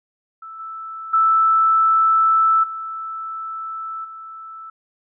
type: tone with level steps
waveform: sine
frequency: 1318.5 Hz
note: E6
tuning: in tune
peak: -33 / -29 / -12 / -26 / -33 dBFS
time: 0.42-4.7 s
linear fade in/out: 5 ms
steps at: 0.59 / 1.13 / 2.63 / 4.04 s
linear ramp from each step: 10 ms
effects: none